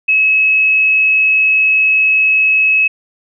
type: tone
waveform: sine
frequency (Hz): 2575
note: E7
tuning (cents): -41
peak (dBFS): -8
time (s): 0.08-2.88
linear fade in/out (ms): 10
effects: none